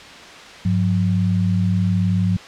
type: tone pair together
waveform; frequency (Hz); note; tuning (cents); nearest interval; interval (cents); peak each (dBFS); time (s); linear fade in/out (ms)
sine; 101.02 / 180; G#2 / F#3; -47 / -47; minor seventh; 1000; -18; 0.65-2.37; 5
effects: white hiss -38 dBFS RMS until 2.47 s + low-pass 4000 Hz 12 dB/octave